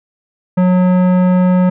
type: tone with tanh clipping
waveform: sine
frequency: 182.2 Hz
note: F#3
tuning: 26 cents flat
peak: -10 dBFS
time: 0.57-1.7 s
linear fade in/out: 10 ms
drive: 15 dB
effects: none